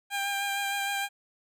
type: tone with vibrato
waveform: 15% pulse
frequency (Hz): 798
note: G5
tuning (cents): +31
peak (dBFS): -22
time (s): 0.1-1.09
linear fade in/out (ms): 50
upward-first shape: sine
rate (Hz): 6.5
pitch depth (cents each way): 17
effects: none